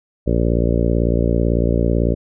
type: harmonic tone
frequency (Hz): 58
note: A#1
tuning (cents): -8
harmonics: 1 / 2 / 3 / 4 / 5 / 6 / 7 / 8 / 9 / 10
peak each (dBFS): -18 / -21 / -23 / -24 / -25 / -26 / -26 / -27 / -28 / -28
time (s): 0.26-2.15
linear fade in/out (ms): 20
effects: none